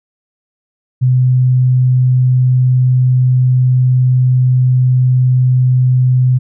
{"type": "tone", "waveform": "sine", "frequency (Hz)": 127.2, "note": "C3", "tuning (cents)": -48, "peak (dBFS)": -7, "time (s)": [1.01, 6.39], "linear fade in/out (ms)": 20, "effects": []}